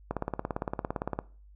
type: click train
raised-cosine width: 1 ms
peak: -16 dBFS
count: 20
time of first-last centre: 0.11-1.19 s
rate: 17.6 Hz
effects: noise-tail reverb RT60 0.4 s tail -20 dB re dry + added 50 Hz sine -51 dBFS peak until 1.55 s